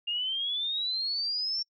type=exponential sweep; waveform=sine; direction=up; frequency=2806 to 5490 Hz; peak=-28 dBFS; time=0.07-1.63 s; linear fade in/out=10 ms; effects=noise-tail reverb RT60 0.1 s tail -25 dB re dry